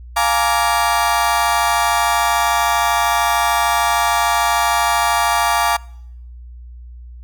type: chord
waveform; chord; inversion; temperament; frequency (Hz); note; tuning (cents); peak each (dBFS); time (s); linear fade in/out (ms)
35% pulse; Bb dominant seventh; second; just; 699.2 / 839.1 / 932.3 / 1165.4; F5 / Ab5 / Bb5 / D6; +2 / +18 / 0 / -14; -18; 0.16-5.77; 10
effects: noise-tail reverb RT60 0.8 s tail -25 dB re dry + added 60 Hz sine -33 dBFS peak until 7.23 s